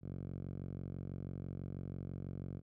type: tone with band-pass filter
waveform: 5% pulse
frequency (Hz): 46.09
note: F#1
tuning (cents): -6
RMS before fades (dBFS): -44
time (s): 0.01-2.62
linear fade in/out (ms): 50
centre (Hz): 120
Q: 1.4
effects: none